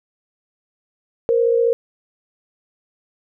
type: tone pair together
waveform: sine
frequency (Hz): 466.2 / 521.6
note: A#4 / C5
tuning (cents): 0 / -5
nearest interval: major second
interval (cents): 195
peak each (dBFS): -14 / -21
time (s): 1.29-1.73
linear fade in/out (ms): 0
effects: none